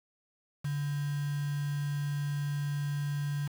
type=tone with quantisation; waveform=sine; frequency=144.3 Hz; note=D3; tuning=30 cents flat; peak=-30 dBFS; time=0.64-3.48 s; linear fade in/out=10 ms; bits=7; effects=none